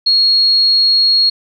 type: tone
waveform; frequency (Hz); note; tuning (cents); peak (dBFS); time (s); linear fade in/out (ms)
sine; 4300; C8; +47; -8; 0.06-1.3; 10
effects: none